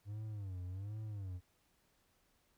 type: tone with vibrato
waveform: triangle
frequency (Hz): 98.9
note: G2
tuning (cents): +16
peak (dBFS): -39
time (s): 0.05-1.41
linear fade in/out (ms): 50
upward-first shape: sine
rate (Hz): 1.3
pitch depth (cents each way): 170
effects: pink hiss -75 dBFS RMS until 2.57 s